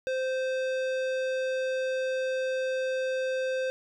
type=tone with tanh clipping; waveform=sine; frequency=520 Hz; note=C5; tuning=11 cents flat; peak=-29 dBFS; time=0.07-3.7 s; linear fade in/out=0 ms; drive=17 dB; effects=none